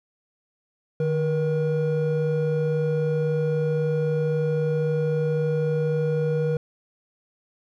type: tone pair together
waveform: triangle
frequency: 152.1 / 478.2 Hz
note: D#3 / A#4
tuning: -39 / +44 cents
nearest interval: octave + minor sixth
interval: 1983 cents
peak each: -21 dBFS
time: 1-6.57 s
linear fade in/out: 2 ms
effects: tanh soft clip ceiling -12 dBFS